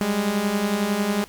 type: beating tone pair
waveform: sawtooth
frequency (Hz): 196 / 207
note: G3 / G#3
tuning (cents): 0 / -5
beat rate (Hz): 11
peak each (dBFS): -23 / -18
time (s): 0.01-1.24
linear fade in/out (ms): 0
effects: pink hiss -48 dBFS RMS until 1.28 s